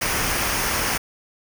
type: noise with comb filter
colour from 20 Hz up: pink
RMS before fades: -23 dBFS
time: 0.01-0.98 s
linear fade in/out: 10 ms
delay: 0.26 ms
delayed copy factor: -0.5
effects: none